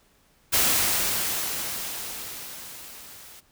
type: noise with level ramp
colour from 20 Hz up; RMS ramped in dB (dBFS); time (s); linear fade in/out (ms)
white; -20 to -47; 0.52-3.41; 20
effects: pink hiss -62 dBFS RMS until 3.51 s